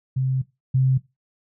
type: tone pair in turn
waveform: sine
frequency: 131.2 / 131.2 Hz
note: C3 / C3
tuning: +5 / +5 cents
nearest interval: unison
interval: 0 cents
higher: neither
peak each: -19 / -15 dBFS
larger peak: second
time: 0.16-0.42 / 0.74-0.98 s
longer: first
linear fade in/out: 10 ms
effects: noise-tail reverb RT60 0.2 s tail -17 dB re dry